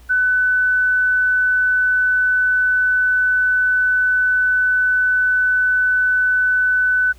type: tone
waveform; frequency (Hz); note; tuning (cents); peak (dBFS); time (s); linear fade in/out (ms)
sine; 1500; F#6; +23; -13; 0.09-7.13; 20
effects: added 60 Hz sine -42 dBFS peak until 7.18 s + pink hiss -52 dBFS RMS until 7.18 s